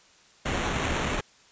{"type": "noise with sample-and-hold", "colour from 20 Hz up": "pink", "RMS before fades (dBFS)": -28, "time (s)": [0.45, 1.21], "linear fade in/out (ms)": 10, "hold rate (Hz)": 4900, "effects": ["white hiss -57 dBFS RMS until 1.51 s", "resampled to 16000 Hz"]}